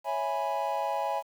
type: chord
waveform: triangle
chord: C# minor seventh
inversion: none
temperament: equal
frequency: 554.4 / 659.3 / 830.6 / 987.8 Hz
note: C#5 / E5 / G#5 / B5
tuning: 0 / 0 / 0 / 0 cents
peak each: -33 / -32 / -29 / -33 dBFS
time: 0.04-1.23 s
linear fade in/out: 50 ms
effects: 9-bit